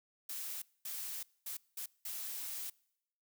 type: noise bursts at uneven times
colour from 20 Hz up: blue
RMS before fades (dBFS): -42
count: 5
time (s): 0.29-0.62 / 0.85-1.23 / 1.46-1.57 / 1.77-1.86 / 2.05-2.7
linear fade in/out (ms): 5
effects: noise-tail reverb RT60 0.8 s tail -25 dB re dry